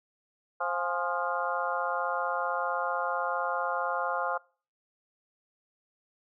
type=harmonic tone with a mistuned harmonic; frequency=175.6 Hz; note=F3; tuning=10 cents sharp; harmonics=3 / 4 / 5 / 6 / 7 / 8; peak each=-35 / -35 / -35 / -35 / -35 / -35 dBFS; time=0.6-4.38 s; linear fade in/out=10 ms; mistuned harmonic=5; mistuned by=-81 cents; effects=noise-tail reverb RT60 0.4 s tail -24 dB re dry